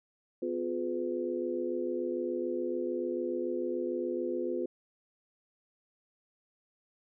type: harmonic tone with a mistuned harmonic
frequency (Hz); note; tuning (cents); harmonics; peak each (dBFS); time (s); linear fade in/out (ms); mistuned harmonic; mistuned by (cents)
84; E2; +33; 3 / 4 / 5 / 6; -38 / -33 / -39 / -37; 0.42-4.66; 5; 4; +86
effects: none